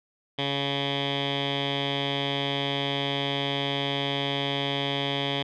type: tone with low-pass filter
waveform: 10% pulse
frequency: 140 Hz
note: C#3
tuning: 18 cents sharp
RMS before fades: -28 dBFS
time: 0.38-5.43 s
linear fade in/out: 10 ms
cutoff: 3200 Hz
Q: 8.5
effects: none